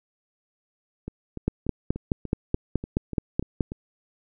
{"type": "two click trains", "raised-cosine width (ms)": 3, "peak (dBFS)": [-9, -20], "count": [11, 10], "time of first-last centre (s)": [[1.48, 3.608], [1.08, 3.719]], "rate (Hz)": [4.7, 3.41], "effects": []}